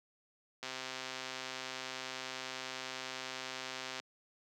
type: click train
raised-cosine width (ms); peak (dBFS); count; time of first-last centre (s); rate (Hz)
0.2; -23; 439; 0.63-3.999; 130
effects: high-pass 200 Hz 12 dB/octave